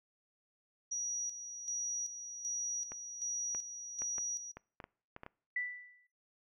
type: tone with tremolo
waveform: sine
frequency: 5790 Hz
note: F#8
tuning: 38 cents flat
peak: -34 dBFS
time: 0.91-4.52 s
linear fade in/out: 10 ms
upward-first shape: square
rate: 1.3 Hz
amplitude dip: 60%
type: clicks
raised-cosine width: 0.5 ms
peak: -31 dBFS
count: 10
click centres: 2.919 / 3.549 / 4.019 / 4.183 / 4.57 / 4.802 / 4.841 / 5.164 / 5.234 / 5.264 s
type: tone with exponential decay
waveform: sine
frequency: 1975.5 Hz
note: B6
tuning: in tune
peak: -31 dBFS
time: 5.56-6.07 s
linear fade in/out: 5 ms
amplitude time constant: 110 ms
effects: noise-tail reverb RT60 0.5 s tail -25 dB re dry